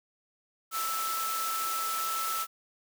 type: tone in noise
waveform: sine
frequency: 1318.5 Hz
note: E6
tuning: in tune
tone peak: -31 dBFS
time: 0.71-2.47 s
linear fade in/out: 50 ms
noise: white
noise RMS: -35 dBFS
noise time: 0.71-2.47 s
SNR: +1 dB
effects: high-pass 400 Hz 12 dB/octave